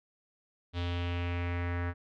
square tone with low-pass filter sweep, 87.31 Hz, F2, in tune, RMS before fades -33 dBFS, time 0.73-1.94 s, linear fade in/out 50 ms, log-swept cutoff 3600 to 1700 Hz, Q 3.1, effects none

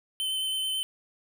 square tone with vibrato, 3068 Hz, G7, 38 cents flat, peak -28 dBFS, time 0.2-0.83 s, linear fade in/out 0 ms, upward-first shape sine, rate 9.2 Hz, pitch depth 11 cents each way, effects none

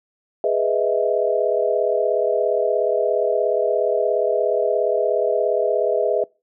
sine chord, E major seventh, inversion first, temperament equal, 415.3 / 493.9 / 622.3 / 659.3 Hz, G#4 / B4 / D#5 / E5, 0 / 0 / 0 / 0 cents, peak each -22 dBFS, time 0.44-6.24 s, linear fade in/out 2 ms, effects noise-tail reverb RT60 0.3 s tail -26 dB re dry

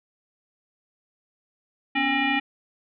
sine tone with frequency modulation, 1344 Hz, E6, 33 cents sharp, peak -20 dBFS, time 1.95-2.4 s, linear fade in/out 10 ms, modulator 531 Hz, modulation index 2.7, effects none

